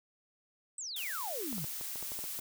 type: exponential sweep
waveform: sine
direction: down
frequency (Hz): 8372 to 133.2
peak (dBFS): -38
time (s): 0.78-1.65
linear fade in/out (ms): 2
type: noise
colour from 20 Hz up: blue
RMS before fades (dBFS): -40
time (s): 0.96-2.4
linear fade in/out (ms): 5
type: clicks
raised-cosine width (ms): 1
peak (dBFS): -33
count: 10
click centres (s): 1.528 / 1.582 / 1.643 / 1.811 / 1.958 / 2.027 / 2.119 / 2.19 / 2.24 / 2.391
effects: none